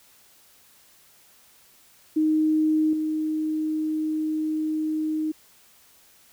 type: tone with level steps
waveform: sine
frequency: 311.1 Hz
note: D#4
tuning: in tune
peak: -18 / -23 dBFS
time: 2.16-5.32 s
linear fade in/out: 10 ms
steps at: 2.93 s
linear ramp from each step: 2 ms
effects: white hiss -56 dBFS RMS until 6.32 s